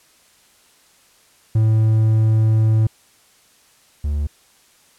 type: tone pair in turn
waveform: triangle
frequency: 110 / 73.26 Hz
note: A2 / D2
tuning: 0 / -4 cents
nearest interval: perfect fifth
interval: 704 cents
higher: first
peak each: -10 / -16 dBFS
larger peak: first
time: 1.55-2.87 / 4.04-4.27 s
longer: first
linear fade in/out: 5 ms
effects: white hiss -54 dBFS RMS until 4.98 s + low-pass 11000 Hz 12 dB/octave